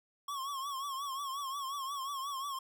square tone with vibrato, 1100 Hz, C#6, 14 cents flat, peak -37 dBFS, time 0.28-2.59 s, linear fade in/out 5 ms, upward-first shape triangle, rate 5.6 Hz, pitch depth 100 cents each way, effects none

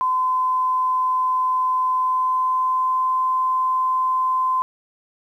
sine tone with pitch glide, 1023 to 1030.7 Hz, C6 to C6, -39 to -26 cents, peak -17 dBFS, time 0.01-4.62 s, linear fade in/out 0 ms, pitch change +13 cents, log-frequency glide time 1.95-3.12 s, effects 9-bit

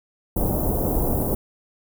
pink band-stop noise, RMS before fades -22 dBFS, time 0.36-1.35 s, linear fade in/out 5 ms, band 750 to 13000 Hz, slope 24 dB/octave, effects none

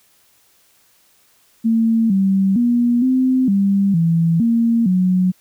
sine tone with pitch steps, 226.3 / 193.3 / 239.9 / 258.2 / 197.7 / 165.8 / 231.3 / 183.6 Hz, A3 / G3 / A#3 / C4 / G3 / E3 / A#3 / F#3, +49 / -24 / +50 / -23 / +15 / +10 / -13 / -13 cents, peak -12 dBFS, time 1.64-5.32 s, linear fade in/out 20 ms, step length 460 ms, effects white hiss -56 dBFS RMS until 5.4 s

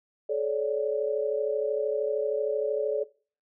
sine tone cluster, 430 / 553 / 586 Hz, A4 / C#5 / D5, -40 / -4 / -4 cents, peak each -28 / -31 / -30 dBFS, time 0.29-3.04 s, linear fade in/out 10 ms, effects noise-tail reverb RT60 0.4 s tail -20 dB re dry

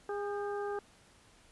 harmonic tone with a mistuned harmonic, 407.9 Hz, G#4, 31 cents flat, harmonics 1 / 2 / 3 / 4, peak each -35 / -41 / -45 / -47 dBFS, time 0.09-0.79 s, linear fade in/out 2 ms, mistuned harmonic 4, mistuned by -53 cents, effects pink hiss -62 dBFS RMS until 1.51 s + resampled to 24000 Hz

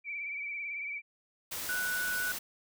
sine tone with vibrato, 2307 Hz, D7, 31 cents flat, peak -35 dBFS, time 0.04-1.02 s, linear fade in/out 50 ms, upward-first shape triangle, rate 18 Hz, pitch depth 62 cents each way
white noise, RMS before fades -38 dBFS, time 1.51-2.39 s, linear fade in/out 10 ms
sine tone, 1480 Hz, F#6, in tune, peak -31 dBFS, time 1.69-2.32 s, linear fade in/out 2 ms
effects none

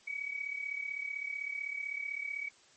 sine tone with amplitude modulation, 2268 Hz, C#7, 39 cents sharp, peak -32 dBFS, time 0.07-2.49 s, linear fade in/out 10 ms, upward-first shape sine, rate 35.8 Hz, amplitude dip 75%, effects white hiss -62 dBFS RMS until 2.76 s + MP3 32 kbps

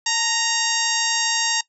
harmonic tone with a mistuned harmonic, 932.3 Hz, A#5, in tune, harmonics 1 / 2 / 3 / 4 / 5 / 6 / 7 / 8, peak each -27 / -27 / -27 / -27 / -27 / -27 / -27 / -27 dBFS, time 0.06-1.61 s, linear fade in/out 5 ms, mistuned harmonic 1, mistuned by -58 cents, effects noise-tail reverb RT60 0.1 s tail -20 dB re dry

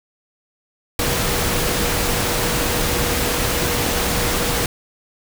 sine tone in noise, 481.3 Hz, B4, 45 cents flat, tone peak -28 dBFS, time 0.99-4.66 s, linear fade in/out 2 ms, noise pink, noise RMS -20 dBFS, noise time 0.99-4.66 s, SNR -11 dB, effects none

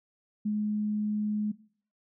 sine tone, 210.7 Hz, G#3, 25 cents sharp, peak -26 dBFS, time 0.45-1.52 s, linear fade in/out 10 ms, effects noise-tail reverb RT60 0.5 s tail -19 dB re dry

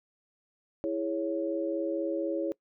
sine chord, C# minor, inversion first, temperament equal with one note detuned, 329.6 / 413.6 / 554.4 Hz, E4 / G#4 / C#5, 0 / -7 / 0 cents, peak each -31 / -36 / -32 dBFS, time 0.84-2.52 s, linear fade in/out 0 ms, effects noise-tail reverb RT60 0.1 s tail -23 dB re dry

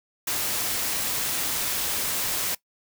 white noise, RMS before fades -27 dBFS, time 0.27-2.55 s, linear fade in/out 5 ms, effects noise-tail reverb RT60 0.1 s tail -20 dB re dry

